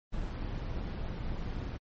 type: noise with amplitude modulation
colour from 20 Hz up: brown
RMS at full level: -34 dBFS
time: 0.12-1.78 s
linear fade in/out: 20 ms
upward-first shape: sine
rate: 184 Hz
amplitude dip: 45%
effects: low-pass 5000 Hz 12 dB/octave + MP3 32 kbps